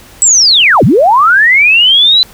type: linear two-way sweep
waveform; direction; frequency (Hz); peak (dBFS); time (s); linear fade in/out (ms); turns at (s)
sine; down then up; 7902 to 92.5 to 4054; -3; 0.22-2.23; 0; 0.84
effects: pink hiss -37 dBFS RMS until 2.33 s